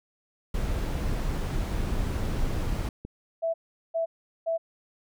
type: noise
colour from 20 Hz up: brown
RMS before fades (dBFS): -28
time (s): 0.54-2.89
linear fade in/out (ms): 5
type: click train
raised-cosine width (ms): 3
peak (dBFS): -24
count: 6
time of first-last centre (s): 2.24-3.05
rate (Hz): 6.17
type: tone bursts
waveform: sine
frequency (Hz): 659.3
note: E5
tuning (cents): 0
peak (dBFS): -24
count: 3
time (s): 3.42-4.58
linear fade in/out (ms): 20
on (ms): 120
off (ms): 400
effects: none